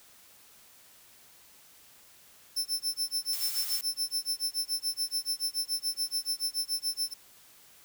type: tone with tremolo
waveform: sawtooth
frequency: 5320 Hz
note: E8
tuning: 15 cents sharp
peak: -24 dBFS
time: 2.56-7.14 s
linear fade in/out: 10 ms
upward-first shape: sine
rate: 7 Hz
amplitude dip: 100%
type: noise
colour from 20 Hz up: blue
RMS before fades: -36 dBFS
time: 3.33-3.81 s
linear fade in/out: 0 ms
effects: white hiss -57 dBFS RMS until 7.84 s